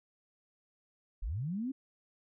sine linear sweep, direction up, 32.7 to 277.1 Hz, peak -33 dBFS, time 1.22-1.72 s, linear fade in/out 10 ms, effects none

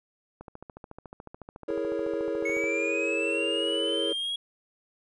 click train, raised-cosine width 1 ms, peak -28 dBFS, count 32, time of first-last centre 0.41-2.64 s, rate 13.9 Hz
triangle chord, A# half-diminished seventh, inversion second, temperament equal, 329.6 / 415.3 / 466.2 / 554.4 Hz, E4 / G#4 / A#4 / C#5, 0 / 0 / 0 / 0 cents, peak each -31 dBFS, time 1.68-4.13 s, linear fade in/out 5 ms
triangle linear sweep, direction up, 2189 to 3322 Hz, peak -27 dBFS, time 2.45-4.36 s, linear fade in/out 5 ms
effects resampled to 24000 Hz

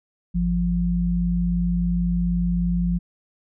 sine tone pair together, 51.87 / 174.61 Hz, G#1 / F3, -1 / 0 cents, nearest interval octave + major sixth, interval 2101 cents, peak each -24 / -20 dBFS, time 0.34-2.99 s, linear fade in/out 20 ms, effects none

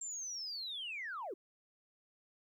sine linear sweep, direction down, 7459 to 319.5 Hz, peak -39 dBFS, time 0.01-1.34 s, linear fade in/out 5 ms, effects tanh soft clip ceiling -35 dBFS + 13-bit

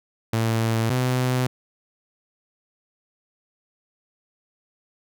sawtooth tone pair in turn, 113.1 / 126.95 Hz, A2 / B2, +48 / +48 cents, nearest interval major second, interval 200 cents, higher second, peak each -16 dBFS, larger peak neither, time 0.33-0.9 / 0.9-1.47 s, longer neither, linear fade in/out 5 ms, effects none

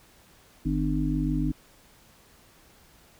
harmonic tone with a mistuned harmonic, 50.9 Hz, G#1, 34 cents flat, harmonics 1 / 3 / 5 / 6, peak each -29 / -29 / -29 / -29 dBFS, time 0.65-1.52 s, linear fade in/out 10 ms, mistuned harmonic 6, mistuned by -25 cents, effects pink hiss -57 dBFS RMS until 3.19 s

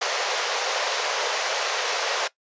pink band-pass noise, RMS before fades -26 dBFS, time 0.01-2.28 s, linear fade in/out 10 ms, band 450 to 6700 Hz, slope 48 dB/octave, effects noise-tail reverb RT60 0.1 s tail -18 dB re dry + resampled to 16000 Hz

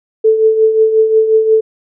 sine tone with tremolo, 440 Hz, A4, in tune, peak -4 dBFS, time 0.24-1.61 s, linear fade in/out 10 ms, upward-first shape triangle, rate 5.6 Hz, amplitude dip 65%, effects none

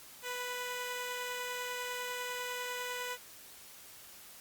10% pulse tone pair together, 493.9 / 997.8 Hz, B4 / B5, 0 / +17 cents, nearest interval octave, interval 1217 cents, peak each -29 / -38 dBFS, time 0.22-3.18 s, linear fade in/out 50 ms, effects white hiss -53 dBFS RMS until 4.4 s + Opus 48 kbps

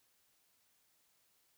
silence, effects white hiss -74 dBFS RMS until 1.57 s

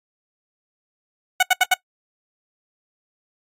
15% pulse tone bursts, 740 Hz, F#5, in tune, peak -6 dBFS, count 4, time 1.4-1.741 s, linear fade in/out 5 ms, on 29 ms, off 75 ms, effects noise-tail reverb RT60 0.1 s tail -21 dB re dry + AAC 48 kbps

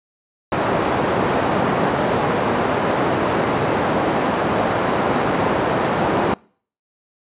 white band-pass noise, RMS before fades -19 dBFS, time 0.52-6.34 s, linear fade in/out 2 ms, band 120 to 840 Hz, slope 12 dB/octave, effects noise-tail reverb RT60 0.5 s tail -26 dB re dry + resampled to 8000 Hz

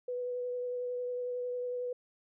sine tone with vibrato, 493.9 Hz, B4, in tune, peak -33 dBFS, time 0.08-1.93 s, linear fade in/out 5 ms, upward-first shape triangle, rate 11 Hz, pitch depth 15 cents each way, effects none

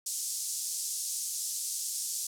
pink band-pass noise, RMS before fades -35 dBFS, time 0.06-2.27 s, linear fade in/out 5 ms, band 5700 to 11000 Hz, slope 24 dB/octave, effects none

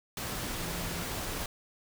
sine tone in noise, 171.1 Hz, F3, 35 cents flat, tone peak -41 dBFS, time 0.58-1.02 s, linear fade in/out 2 ms, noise pink, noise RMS -36 dBFS, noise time 0.17-1.46 s, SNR -8 dB, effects none

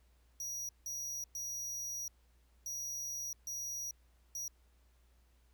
45% pulse tone bursts at uneven times, 5780 Hz, F#8, 41 cents flat, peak -39 dBFS, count 6, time 0.4-0.69 / 0.86-1.24 / 1.35-2.08 / 2.66-3.33 / 3.47-3.91 / 4.35-4.48 s, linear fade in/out 2 ms, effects added 60 Hz sine -65 dBFS peak until 5.53 s + pink hiss -75 dBFS RMS until 5.53 s

